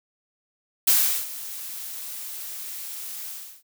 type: noise with ADSR envelope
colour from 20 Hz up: blue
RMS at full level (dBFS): -17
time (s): 0.87-3.63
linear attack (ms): 8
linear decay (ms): 380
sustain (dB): -18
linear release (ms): 340
effects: none